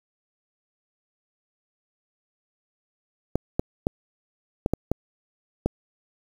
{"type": "clicks", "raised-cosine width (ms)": 2, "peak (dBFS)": -8, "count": 7, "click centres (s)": [3.356, 3.595, 3.869, 4.661, 4.736, 4.916, 5.66], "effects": ["7-bit"]}